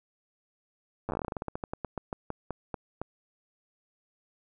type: slowing click train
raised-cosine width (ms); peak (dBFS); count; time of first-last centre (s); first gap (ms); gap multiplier
1; -19; 25; 1.09-3.016; 9; 1.16
effects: none